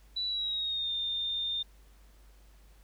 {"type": "tone with pitch glide", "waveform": "sine", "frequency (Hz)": [3951, 3623], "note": ["B7", "A7"], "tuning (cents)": [0, 50], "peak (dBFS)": -30, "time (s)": [0.16, 1.63], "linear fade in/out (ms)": 10, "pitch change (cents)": -150, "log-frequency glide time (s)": [0.26, 0.92], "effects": ["added 50 Hz sine -55 dBFS peak until 2.83 s", "pink hiss -65 dBFS RMS until 2.83 s"]}